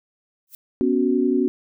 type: noise with exponential growth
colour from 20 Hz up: violet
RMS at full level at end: -35 dBFS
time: 0.47-0.55 s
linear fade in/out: 2 ms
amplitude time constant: 16 ms
type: chord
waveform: sine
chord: B suspended second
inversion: none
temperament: equal with one note detuned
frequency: 246.9 / 278 / 370 Hz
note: B3 / C#4 / F#4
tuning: 0 / +5 / 0 cents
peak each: -21 dBFS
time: 0.81-1.48 s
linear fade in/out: 0 ms
effects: none